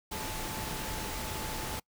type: tone in noise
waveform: sine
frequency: 871 Hz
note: A5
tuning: 18 cents flat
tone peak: -44 dBFS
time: 0.11-1.8 s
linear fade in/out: 10 ms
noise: pink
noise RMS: -37 dBFS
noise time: 0.11-1.8 s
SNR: -10 dB
effects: noise-tail reverb RT60 0.1 s tail -25 dB re dry